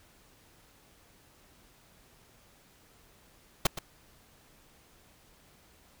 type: noise with echo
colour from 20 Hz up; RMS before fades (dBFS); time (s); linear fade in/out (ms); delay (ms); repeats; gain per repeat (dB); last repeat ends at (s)
pink; -23; 3.65-3.67; 5; 120; 1; -13; 3.79
effects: pink hiss -61 dBFS RMS until 6 s